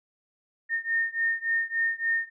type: beating tone pair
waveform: sine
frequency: 1827 / 1830.5 Hz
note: A#6 / A#6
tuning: -35 / -32 cents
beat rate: 3.5 Hz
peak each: -27 / -28 dBFS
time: 0.69-2.3 s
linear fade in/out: 50 ms
effects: none